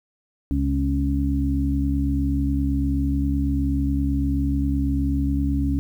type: harmonic tone with a mistuned harmonic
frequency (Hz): 69.3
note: C#2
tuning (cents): 0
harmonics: 1 / 2 / 3 / 4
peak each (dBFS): -22 / -28 / -32 / -23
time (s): 0.51-5.79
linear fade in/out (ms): 0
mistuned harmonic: 2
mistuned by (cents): -18
effects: 9-bit